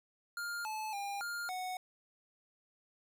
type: tone with pitch steps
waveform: square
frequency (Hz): 1406 / 866 / 803 / 1407 / 738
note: F6 / A5 / G5 / F6 / F#5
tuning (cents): +11 / -28 / +41 / +12 / -5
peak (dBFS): -38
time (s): 0.37-1.77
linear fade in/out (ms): 2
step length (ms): 280
effects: none